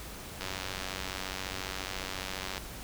click train, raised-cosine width 0.2 ms, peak -18 dBFS, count 206, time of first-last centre 0.41-2.579 s, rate 94.5 Hz, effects added 54 Hz sine -49 dBFS peak until 2.83 s + pink hiss -44 dBFS RMS until 2.83 s

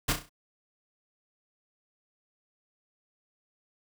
pink noise with echo, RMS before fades -26 dBFS, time 0.08-0.13 s, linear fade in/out 10 ms, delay 33 ms, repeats 5, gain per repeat -7 dB, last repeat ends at 0.295 s, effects none

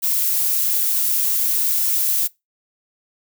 violet noise, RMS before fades -19 dBFS, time 0.02-2.28 s, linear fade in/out 20 ms, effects noise-tail reverb RT60 0.2 s tail -22 dB re dry

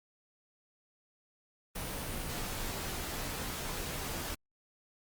pink noise with comb filter, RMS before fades -38 dBFS, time 1.75-4.35 s, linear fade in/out 10 ms, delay 19 ms, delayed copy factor -0.5, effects Opus 32 kbps

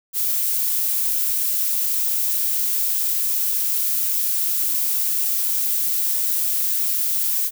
violet noise, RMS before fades -21 dBFS, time 0.13-7.51 s, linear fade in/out 50 ms, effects none

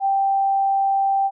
sine tone, 784 Hz, G5, in tune, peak -16 dBFS, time 0-1.31 s, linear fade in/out 50 ms, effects none

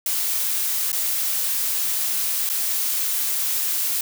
blue noise with dropouts, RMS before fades -23 dBFS, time 0.06-4.01 s, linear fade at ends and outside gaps 2 ms, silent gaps 0.918-0.928 / 2.491-2.498 s, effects none

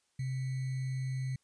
sine tone with sample-and-hold, 130.81 Hz, C3, in tune, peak -32 dBFS, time 0.19-1.36 s, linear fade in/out 5 ms, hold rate 2100 Hz, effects white hiss -75 dBFS RMS until 1.43 s + resampled to 22050 Hz

